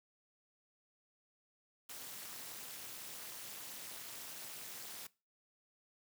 white noise with amplitude modulation, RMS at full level -44 dBFS, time 1.89-5.07 s, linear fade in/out 5 ms, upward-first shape sine, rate 242 Hz, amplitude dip 100%, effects noise-tail reverb RT60 0.3 s tail -21 dB re dry + high-pass 100 Hz 12 dB/octave

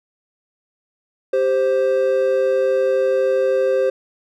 triangle tone pair together, 392 / 524.4 Hz, G4 / C5, 0 / +4 cents, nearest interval perfect fourth, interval 504 cents, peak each -18 / -14 dBFS, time 1.33-3.9 s, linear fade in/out 5 ms, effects none

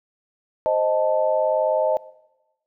sine chord, A diminished, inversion first, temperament equal, 523.3 / 622.3 / 880 Hz, C5 / Eb5 / A5, 0 / 0 / 0 cents, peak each -23 / -19 / -25 dBFS, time 0.66-1.97 s, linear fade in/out 0 ms, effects noise-tail reverb RT60 1.0 s tail -20 dB re dry

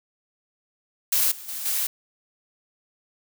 blue noise with level steps, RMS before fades -21 / -40 / -32 / -25 dBFS, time 1.12-1.87 s, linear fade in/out 5 ms, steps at 1.31 / 1.48 / 1.65 s, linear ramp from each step 10 ms, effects none

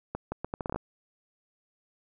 accelerating click train, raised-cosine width 1 ms, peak -18 dBFS, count 10, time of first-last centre 0.15-0.76 s, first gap 170 ms, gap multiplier 0.74, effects none

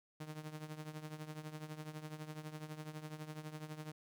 sawtooth tone with tremolo, 154.1 Hz, D#3, 16 cents flat, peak -38 dBFS, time 0.2-3.92 s, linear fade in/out 5 ms, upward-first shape triangle, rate 12 Hz, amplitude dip 80%, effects none

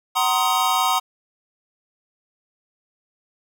square chord, C half-diminished seventh, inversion second, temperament just, 753.5 / 941.9 / 1046.5 / 1255.8 Hz, Gb5 / Bb5 / C6 / Eb6, +31 / +18 / 0 / +16 cents, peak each -24 dBFS, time 0.15-1 s, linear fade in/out 20 ms, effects none

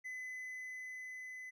triangle tone with level ramp, 2017 Hz, B6, 36 cents sharp, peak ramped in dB -40 to -44 dBFS, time 0.04-1.51 s, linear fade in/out 20 ms, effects none

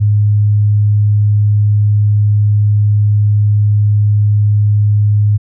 sine tone, 104.2 Hz, G#2, 6 cents sharp, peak -7 dBFS, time 0-5.38 s, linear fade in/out 20 ms, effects none

